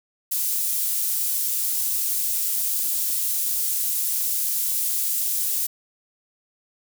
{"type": "high-pass noise", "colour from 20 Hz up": "pink", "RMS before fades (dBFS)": -24, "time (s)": [0.31, 5.67], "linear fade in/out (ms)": 10, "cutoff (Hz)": 11000, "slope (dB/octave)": 12, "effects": []}